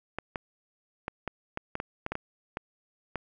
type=clicks; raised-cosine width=0.5 ms; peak=-17 dBFS; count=12; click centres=0.186 / 0.358 / 1.081 / 1.277 / 1.574 / 1.754 / 1.801 / 2.064 / 2.12 / 2.154 / 2.571 / 3.157 s; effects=none